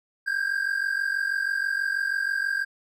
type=tone pair together; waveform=triangle; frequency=1576 / 1622.2 Hz; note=G6 / G#6; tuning=+9 / -41 cents; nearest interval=minor second; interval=50 cents; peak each=-25 dBFS; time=0.26-2.65 s; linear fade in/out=20 ms; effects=none